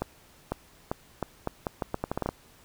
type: accelerating click train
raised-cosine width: 1 ms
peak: -14 dBFS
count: 14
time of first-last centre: 0.02-2.29 s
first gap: 500 ms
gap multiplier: 0.79
effects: pink hiss -57 dBFS RMS until 2.64 s